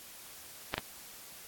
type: clicks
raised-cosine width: 0.3 ms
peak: -14 dBFS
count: 2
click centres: 0.741 / 0.78 s
effects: white hiss -50 dBFS RMS until 1.47 s + AAC 64 kbps